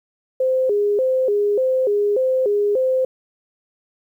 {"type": "tone with vibrato", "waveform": "sine", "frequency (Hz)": 461.7, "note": "A#4", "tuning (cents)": -17, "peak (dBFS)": -15, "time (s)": [0.4, 3.05], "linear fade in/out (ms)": 5, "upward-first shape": "square", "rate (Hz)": 1.7, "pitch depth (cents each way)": 200, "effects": ["9-bit"]}